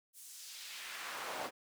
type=noise with high-pass filter sweep; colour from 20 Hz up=brown; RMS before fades=-45 dBFS; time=0.13-1.51 s; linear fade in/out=50 ms; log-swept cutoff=10000 to 560 Hz; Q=1.1; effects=none